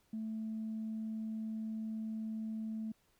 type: tone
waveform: sine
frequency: 220 Hz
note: A3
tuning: in tune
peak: -36 dBFS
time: 0.13-2.92 s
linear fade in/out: 5 ms
effects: tanh soft clip ceiling -33 dBFS + pink hiss -73 dBFS RMS until 3.19 s